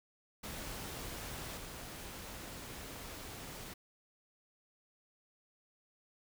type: noise with level steps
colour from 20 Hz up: pink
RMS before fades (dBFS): -44 / -47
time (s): 0.43-3.74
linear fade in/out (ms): 10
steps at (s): 1.57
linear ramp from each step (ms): 5
effects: none